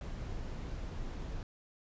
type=noise; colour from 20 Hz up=brown; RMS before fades=-40 dBFS; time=0.01-1.43 s; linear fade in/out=2 ms; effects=resampled to 16000 Hz